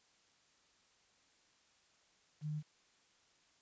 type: tone with quantisation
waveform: sine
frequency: 151.7 Hz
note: D#3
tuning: 44 cents flat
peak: -37 dBFS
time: 2.41-2.63 s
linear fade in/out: 50 ms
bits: 11
effects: white hiss -71 dBFS RMS until 3.61 s + resampled to 16000 Hz